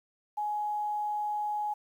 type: tone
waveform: sine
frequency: 838 Hz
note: G#5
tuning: 15 cents sharp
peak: -29 dBFS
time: 0.37-1.74 s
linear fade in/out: 10 ms
effects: 10-bit